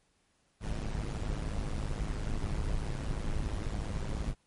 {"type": "noise with amplitude modulation", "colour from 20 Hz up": "brown", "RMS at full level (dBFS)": -30, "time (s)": [0.6, 4.35], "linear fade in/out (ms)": 50, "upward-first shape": "sine", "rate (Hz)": 106, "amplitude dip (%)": 75, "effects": ["pink hiss -72 dBFS RMS until 4.46 s", "MP3 48 kbps"]}